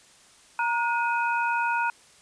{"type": "tone cluster", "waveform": "sine", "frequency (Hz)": [936, 1445, 2513], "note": ["A#5", "F#6", "D#7"], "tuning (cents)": [7, -41, 17], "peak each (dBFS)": [-25, -27, -32], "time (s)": [0.59, 1.9], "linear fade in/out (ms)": 2, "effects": ["white hiss -55 dBFS RMS until 2.21 s", "resampled to 22050 Hz"]}